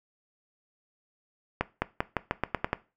accelerating click train, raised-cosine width 0.5 ms, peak -10 dBFS, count 9, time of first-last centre 1.61-2.731 s, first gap 210 ms, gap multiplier 0.88, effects noise-tail reverb RT60 0.3 s tail -18 dB re dry

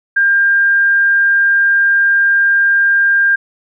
sine tone, 1600 Hz, G6, 35 cents sharp, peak -8 dBFS, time 0.16-3.36 s, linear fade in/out 10 ms, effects none

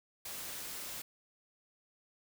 white noise, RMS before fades -43 dBFS, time 0.25-1.02 s, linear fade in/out 5 ms, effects none

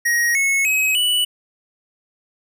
square tone with pitch steps, 1886 / 2192 / 2547 / 2959 Hz, A#6 / C#7 / D#7 / F#7, +20 / -20 / +40 / -1 cents, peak -16 dBFS, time 0.05-1.25 s, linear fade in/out 10 ms, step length 300 ms, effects none

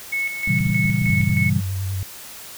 sine tone with tremolo, 2200 Hz, C#7, 14 cents flat, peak -20 dBFS, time 0.12-1.5 s, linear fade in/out 10 ms, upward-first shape square, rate 3.2 Hz, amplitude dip 55%
sine chord, A# diminished seventh, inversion none, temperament equal with one note detuned, 116.54 / 137.48 / 164.81 / 196 Hz, A#2 / C#3 / E3 / G3, 0 / -14 / 0 / 0 cents, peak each -23 dBFS, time 0.47-1.61 s, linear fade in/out 20 ms
clicks, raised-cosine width 5 ms, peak -17 dBFS, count 11, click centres 0.476 / 0.606 / 0.667 / 0.701 / 0.854 / 0.899 / 1.019 / 1.064 / 1.103 / 1.207 / 1.295 s
sine tone with vibrato, 95.7 Hz, G2, 41 cents flat, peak -22 dBFS, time 1.1-2.03 s, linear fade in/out 0 ms, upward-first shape square, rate 10 Hz, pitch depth 30 cents each way
effects white hiss -38 dBFS RMS until 2.57 s

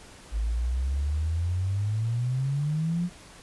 sine exponential sweep, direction up, 51.91 to 180 Hz, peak -24 dBFS, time 0.31-3.1 s, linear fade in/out 50 ms, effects pink hiss -49 dBFS RMS until 3.42 s + resampled to 24000 Hz

